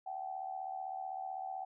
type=tone with amplitude modulation; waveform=sine; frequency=762 Hz; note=G5; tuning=49 cents flat; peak=-35 dBFS; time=0.06-1.65 s; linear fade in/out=10 ms; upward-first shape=sine; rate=75.8 Hz; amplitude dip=75%; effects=none